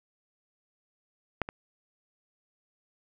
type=clicks; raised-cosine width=0.5 ms; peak=-12 / -21 dBFS; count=2; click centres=1.417 / 1.489 s; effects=none